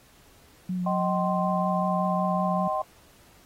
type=tone with vibrato; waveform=sine; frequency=181.1 Hz; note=F#3; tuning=37 cents flat; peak=-26 dBFS; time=0.69-2.68 s; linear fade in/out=5 ms; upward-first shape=triangle; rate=5.3 Hz; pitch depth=29 cents each way
type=chord; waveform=sine; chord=C minor; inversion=first; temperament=equal with one note detuned; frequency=622.3 / 765.6 / 1046.5 Hz; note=Eb5 / G5 / C6; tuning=0 / -41 / 0 cents; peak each=-29 dBFS; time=0.86-2.82 s; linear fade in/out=5 ms
effects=pink hiss -57 dBFS RMS until 3.45 s + AAC 48 kbps